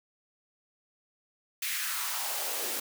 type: noise with high-pass filter sweep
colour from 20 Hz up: white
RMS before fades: -33 dBFS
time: 1.62-2.8 s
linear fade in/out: 5 ms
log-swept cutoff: 2300 to 300 Hz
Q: 2.3
effects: none